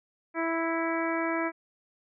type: harmonic tone with a mistuned harmonic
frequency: 329.6 Hz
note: E4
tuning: in tune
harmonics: 1 / 2 / 3 / 4 / 5 / 6 / 7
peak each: -30 / -33 / -35 / -36 / -37 / -38 / -38 dBFS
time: 0.34-1.52 s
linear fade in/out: 50 ms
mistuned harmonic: 7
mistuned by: -18 cents
effects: none